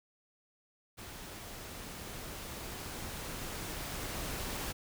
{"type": "noise with level ramp", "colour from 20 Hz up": "pink", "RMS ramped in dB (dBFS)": [-47, -38], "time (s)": [0.97, 4.73], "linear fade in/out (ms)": 20, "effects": []}